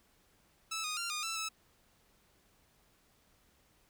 10% pulse tone with pitch steps, 1312 / 1237 / 1384 / 1222 / 1329 / 1304 Hz, E6 / D#6 / F6 / D#6 / E6 / E6, -9 / -10 / -16 / -32 / +14 / -19 cents, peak -27 dBFS, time 0.71-1.49 s, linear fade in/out 10 ms, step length 130 ms, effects pink hiss -69 dBFS RMS until 3.89 s

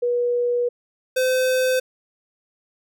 sine / square tone pair in turn, 484.4 / 513.2 Hz, B4 / C5, -34 / -34 cents, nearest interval minor second, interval 100 cents, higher second, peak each -18 dBFS, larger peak neither, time 0.02-0.69 / 1.16-1.8 s, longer first, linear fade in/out 10 ms, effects none

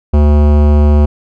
sine tone with hard clipping, 73.8 Hz, D2, 9 cents sharp, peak -7 dBFS, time 0.13-1.06 s, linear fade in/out 10 ms, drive 18 dB, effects none

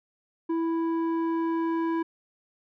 square tone with low-pass filter sweep, 329.6 Hz, E4, in tune, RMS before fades -27 dBFS, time 0.49-2.03 s, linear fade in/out 10 ms, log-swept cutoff 780 to 1300 Hz, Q 1.2, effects none

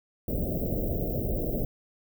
pink band-stop noise, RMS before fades -29 dBFS, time 0.28-1.65 s, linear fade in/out 2 ms, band 670 to 15000 Hz, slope 96 dB/octave, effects none

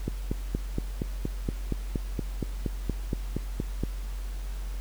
click train, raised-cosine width 3 ms, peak -15 dBFS, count 17, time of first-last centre 0.08-3.836 s, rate 4.26 Hz, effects added 46 Hz sine -31 dBFS peak until 4.8 s + pink hiss -49 dBFS RMS until 4.8 s

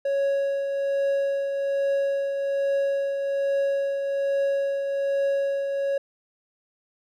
triangle tone with tremolo, 554.4 Hz, C#5, in tune, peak -18 dBFS, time 0.05-5.98 s, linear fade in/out 5 ms, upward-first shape triangle, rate 1.2 Hz, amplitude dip 45%, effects none

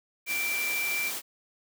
sine tone in noise, 2349 Hz, D7, in tune, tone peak -28 dBFS, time 0.26-1.12 s, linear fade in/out 50 ms, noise white, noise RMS -34 dBFS, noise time 0.26-1.22 s, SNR +3 dB, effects high-pass 200 Hz 12 dB/octave

